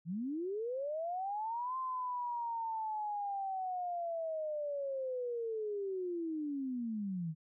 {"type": "linear two-way sweep", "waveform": "sine", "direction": "up then down", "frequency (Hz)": [152.7, 1046.5, 152.7], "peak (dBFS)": -35, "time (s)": [0.05, 7.35], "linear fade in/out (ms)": 50, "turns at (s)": 1.77, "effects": []}